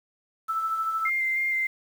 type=tone with tremolo; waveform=sine; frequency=1318.5 Hz; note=E6; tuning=in tune; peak=-23 dBFS; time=0.48-1.1 s; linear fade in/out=20 ms; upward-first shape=sine; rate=13 Hz; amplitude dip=40%
type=tone with vibrato; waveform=sine; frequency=2099 Hz; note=C7; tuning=5 cents sharp; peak=-23 dBFS; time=1.05-1.67 s; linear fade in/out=5 ms; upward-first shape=square; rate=3.2 Hz; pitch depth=11 cents each way
effects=8-bit